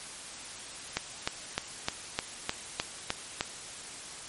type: click train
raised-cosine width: 0.2 ms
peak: -10 dBFS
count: 9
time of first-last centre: 0.97-3.409 s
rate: 3.28 Hz
effects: white hiss -43 dBFS RMS until 4.28 s + MP3 48 kbps